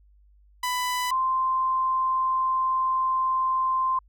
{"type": "tone pair in turn", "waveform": ["sawtooth", "sine"], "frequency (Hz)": [996, 1043.6], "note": ["B5", "C6"], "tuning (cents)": [14, -5], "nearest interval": "minor second", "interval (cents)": 81, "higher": "second", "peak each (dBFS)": -21, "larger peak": "neither", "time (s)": [[0.63, 1.11], [1.11, 3.99]], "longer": "second", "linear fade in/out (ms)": 5, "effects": ["added 50 Hz sine -54 dBFS peak until 4.08 s"]}